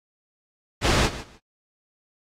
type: noise with echo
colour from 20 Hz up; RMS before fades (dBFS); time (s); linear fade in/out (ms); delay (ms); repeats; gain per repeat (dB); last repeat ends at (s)
pink; -20; 0.81-1.1; 50; 150; 2; -15; 1.4
effects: low-pass 6000 Hz 12 dB/octave + AAC 48 kbps